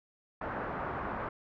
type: low-pass noise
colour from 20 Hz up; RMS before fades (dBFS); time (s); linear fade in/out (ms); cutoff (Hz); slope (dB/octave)
white; -37; 0.41-1.29; 5; 1400; 24
effects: none